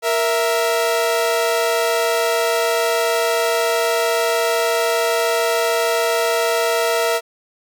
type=tone pair together; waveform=sawtooth; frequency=466.8 / 660.2 Hz; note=A#4 / E5; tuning=+2 / +2 cents; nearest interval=tritone; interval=600 cents; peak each=-15 dBFS; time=0.02-7.21 s; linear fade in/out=50 ms; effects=none